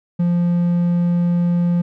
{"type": "tone", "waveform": "triangle", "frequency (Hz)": 173.9, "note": "F3", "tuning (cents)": -7, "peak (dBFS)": -12, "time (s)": [0.19, 1.82], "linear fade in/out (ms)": 10, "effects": []}